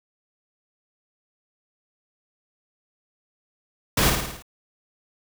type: noise with echo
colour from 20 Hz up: pink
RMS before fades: -20 dBFS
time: 3.97-4.1 s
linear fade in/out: 5 ms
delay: 54 ms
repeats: 6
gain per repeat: -4 dB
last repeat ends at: 4.424 s
effects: none